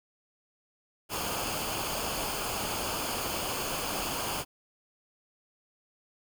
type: noise with comb filter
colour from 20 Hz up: pink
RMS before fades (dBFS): -33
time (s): 1.09-4.45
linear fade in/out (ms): 50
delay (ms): 0.52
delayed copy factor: -0.6
effects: none